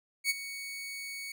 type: tone with ADSR envelope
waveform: sawtooth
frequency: 2229 Hz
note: C#7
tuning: 9 cents sharp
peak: -21 dBFS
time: 0.24-1.32 s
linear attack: 58 ms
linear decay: 28 ms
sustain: -14 dB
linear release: 3 ms
effects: none